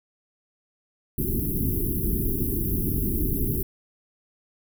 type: band-stop noise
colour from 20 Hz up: pink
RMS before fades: -25 dBFS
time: 1.18-3.63 s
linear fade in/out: 5 ms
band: 410 to 11000 Hz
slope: 96 dB/octave
effects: none